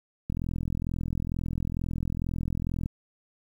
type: click train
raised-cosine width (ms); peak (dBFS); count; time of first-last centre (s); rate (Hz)
5; -18; 109; 0.3-2.859; 42.2
effects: 9-bit